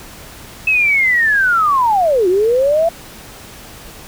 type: linear two-way sweep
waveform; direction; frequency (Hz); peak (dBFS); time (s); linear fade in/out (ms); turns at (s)
sine; down then up; 2615 to 348.9 to 682; -10; 0.67-2.89; 5; 2.28
effects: pink hiss -36 dBFS RMS until 4.07 s